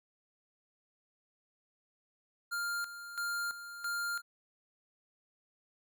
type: tone with tremolo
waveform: square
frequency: 1400 Hz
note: F6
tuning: 4 cents sharp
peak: -34 dBFS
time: 2.51-4.22 s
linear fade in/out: 20 ms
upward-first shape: square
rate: 1.5 Hz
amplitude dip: 70%
effects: none